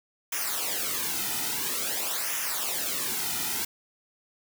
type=noise with flanger; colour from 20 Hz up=white; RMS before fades=-30 dBFS; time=0.32-3.65 s; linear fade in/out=5 ms; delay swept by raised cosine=0.23 to 1.83 ms; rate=0.49 Hz; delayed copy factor=-0.75; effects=none